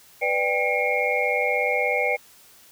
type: tone cluster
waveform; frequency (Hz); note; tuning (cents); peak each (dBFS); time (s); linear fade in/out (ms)
sine; 497.5 / 594 / 791 / 2164 / 2352; B4 / D5 / G5 / C#7 / D7; +13 / +20 / +15 / -42 / +2; -26 / -27 / -28 / -24 / -30; 0.21-2.17; 20
effects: white hiss -52 dBFS RMS until 2.71 s